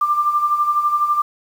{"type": "tone with tremolo", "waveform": "sine", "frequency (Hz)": 1188, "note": "D6", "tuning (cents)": 20, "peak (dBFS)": -12, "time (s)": [0.01, 1.22], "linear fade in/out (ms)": 5, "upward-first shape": "sine", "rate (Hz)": 12, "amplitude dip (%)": 60, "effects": ["7-bit"]}